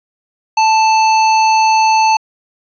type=tone; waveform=square; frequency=880 Hz; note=A5; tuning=in tune; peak=-9 dBFS; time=0.57-2.17 s; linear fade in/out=5 ms; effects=resampled to 16000 Hz + 8-bit